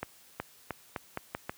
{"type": "accelerating click train", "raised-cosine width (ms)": 0.5, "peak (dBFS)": -18, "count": 7, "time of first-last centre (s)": [0.03, 1.495], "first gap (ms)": 370, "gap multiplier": 0.83, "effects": ["white hiss -58 dBFS RMS until 1.57 s", "high-pass 60 Hz 12 dB/octave"]}